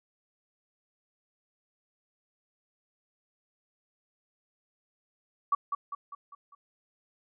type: tone with echo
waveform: sine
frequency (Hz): 1138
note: C#6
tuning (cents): +45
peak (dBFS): -21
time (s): 5.52-5.55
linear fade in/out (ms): 5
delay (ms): 200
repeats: 5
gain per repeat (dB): -6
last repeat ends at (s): 6.55
effects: none